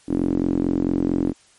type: tone with band-pass filter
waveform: sawtooth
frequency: 44.48 Hz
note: F1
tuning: 32 cents sharp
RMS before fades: -21 dBFS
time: 0.07-1.34 s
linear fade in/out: 50 ms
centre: 290 Hz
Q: 5.1
effects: white hiss -55 dBFS RMS until 1.58 s + MP3 48 kbps